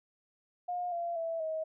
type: tone with pitch steps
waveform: sine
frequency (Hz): 713 / 685.9 / 659.9 / 634.8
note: F5 / F5 / E5 / D#5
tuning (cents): +36 / -31 / +2 / +35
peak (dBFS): -32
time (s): 0.68-1.64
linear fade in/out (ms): 10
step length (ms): 240
effects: none